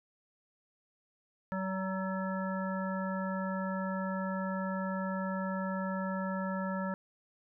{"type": "harmonic tone with a mistuned harmonic", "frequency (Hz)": 190, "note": "F#3", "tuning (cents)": 46, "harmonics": [1, 3, 5, 7, 9], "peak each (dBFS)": [-34, -39, -41, -42, -44], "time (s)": [1.52, 6.94], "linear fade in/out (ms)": 0, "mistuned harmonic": 5, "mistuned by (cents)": -28, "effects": []}